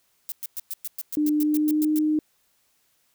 violet noise bursts, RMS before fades -31 dBFS, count 13, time 0.29-1.987 s, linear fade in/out 0 ms, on 29 ms, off 110 ms
sine tone with pitch glide, 300.4 to 306.5 Hz, D4 to D#4, +39 to -26 cents, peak -19 dBFS, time 1.17-2.19 s, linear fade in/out 2 ms, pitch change +35 cents, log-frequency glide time 1.4-1.9 s
effects white hiss -67 dBFS RMS until 3.14 s

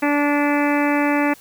harmonic tone, 290.4 Hz, D4, 19 cents flat, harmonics 1 / 2 / 3 / 4 / 5 / 6 / 7 / 8 / 9, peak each -18 / -24 / -24 / -29 / -30 / -28 / -28 / -30 / -32 dBFS, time 0.02-1.34 s, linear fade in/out 10 ms, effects white hiss -47 dBFS RMS until 1.4 s

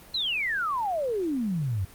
sine exponential sweep, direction down, 4186 to 88.4 Hz, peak -25 dBFS, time 0.14-1.85 s, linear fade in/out 5 ms, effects pink hiss -50 dBFS RMS until 1.94 s + Opus 32 kbps

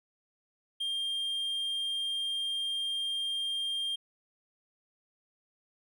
triangle tone, 3200 Hz, G7, 35 cents sharp, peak -29 dBFS, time 0.8-3.96 s, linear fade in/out 10 ms, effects none

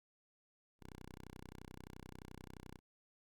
5% pulse tone, 31.52 Hz, B0, 36 cents sharp, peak -40 dBFS, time 0.79-2.8 s, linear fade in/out 50 ms, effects Opus 48 kbps

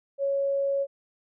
sine tone, 554.4 Hz, C#5, in tune, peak -23 dBFS, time 0.18-0.87 s, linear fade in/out 50 ms, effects none

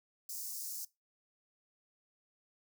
white high-pass noise, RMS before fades -42 dBFS, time 0.29-0.85 s, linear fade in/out 5 ms, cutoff 4900 Hz, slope 48 dB/octave, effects noise-tail reverb RT60 0.2 s tail -20 dB re dry

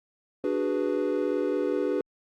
triangle chord, G# half-diminished seventh, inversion second, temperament equal, 293.7 / 370 / 415.3 / 493.9 Hz, D4 / F#4 / G#4 / B4, 0 / 0 / 0 / 0 cents, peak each -28 dBFS, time 0.44-2.01 s, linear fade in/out 2 ms, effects Opus 48 kbps

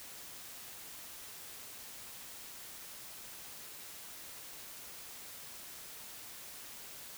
silence, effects white hiss -49 dBFS RMS until 7.17 s

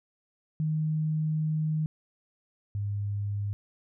sine tone pair in turn, 155.56 / 101.83 Hz, D#3 / G#2, 0 / -34 cents, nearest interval perfect fifth, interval 734 cents, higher first, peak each -25 / -28 dBFS, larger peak first, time 0.6-1.86 / 2.75-3.53 s, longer first, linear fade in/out 0 ms, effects none

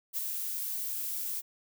violet noise with ADSR envelope, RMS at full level -31 dBFS, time 0.13-1.42 s, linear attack 45 ms, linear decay 15 ms, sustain -4 dB, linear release 33 ms, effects none

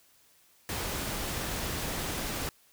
pink noise, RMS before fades -34 dBFS, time 0.69-2.49 s, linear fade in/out 0 ms, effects white hiss -63 dBFS RMS until 2.72 s

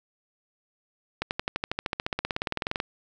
accelerating click train, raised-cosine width 0.3 ms, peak -11 dBFS, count 26, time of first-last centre 1.22-2.801 s, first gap 89 ms, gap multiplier 0.97, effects none

